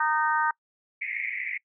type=harmonic tone; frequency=308.2 Hz; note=D#4; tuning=16 cents flat; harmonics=3 / 4 / 5 / 6; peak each=-25 / -28 / -27 / -34 dBFS; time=0-0.51 s; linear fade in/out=5 ms
type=band-pass noise; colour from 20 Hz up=pink; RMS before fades=-32 dBFS; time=1.01-1.58 s; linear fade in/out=10 ms; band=2000 to 2300 Hz; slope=96 dB/octave
effects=noise-tail reverb RT60 0.1 s tail -25 dB re dry